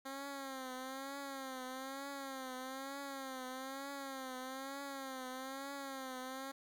10% pulse tone with vibrato, 267.4 Hz, C4, 38 cents sharp, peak -35 dBFS, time 0.05-6.52 s, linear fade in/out 10 ms, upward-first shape triangle, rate 1.1 Hz, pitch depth 88 cents each way, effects 12-bit

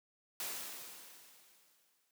white noise with exponential decay, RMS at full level -39 dBFS, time 0.4-2.11 s, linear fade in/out 1 ms, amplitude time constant 370 ms, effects high-pass 200 Hz 12 dB/octave

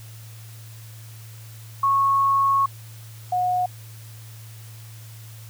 sine tone pair in turn, 1100 / 726.6 Hz, C#6 / F#5, -14 / -32 cents, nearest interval perfect fifth, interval 718 cents, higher first, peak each -16 / -19 dBFS, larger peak first, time 1.83-2.66 / 3.32-3.66 s, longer first, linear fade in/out 5 ms, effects added 111 Hz sine -39 dBFS peak until 5.49 s + white hiss -48 dBFS RMS until 5.49 s

